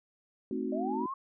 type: chord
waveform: sine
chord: A diminished seventh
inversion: none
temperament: equal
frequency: 220 / 261.6 / 311.1 / 370 Hz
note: A3 / C4 / Eb4 / Gb4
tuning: 0 / 0 / 0 / 0 cents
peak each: -37 / -35 / -39 / -36 dBFS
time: 0.51-1.06 s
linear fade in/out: 2 ms
type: linear sweep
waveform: sine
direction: up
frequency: 587.3 to 1108.7 Hz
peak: -34 dBFS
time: 0.72-1.14 s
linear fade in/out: 5 ms
effects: none